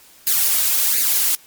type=noise with flanger; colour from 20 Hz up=blue; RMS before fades=-17 dBFS; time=0.27-1.35 s; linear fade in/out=0 ms; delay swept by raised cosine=0.44 to 3.24 ms; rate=1.4 Hz; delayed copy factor=+0.65; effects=white hiss -48 dBFS RMS until 1.46 s + MP3 96 kbps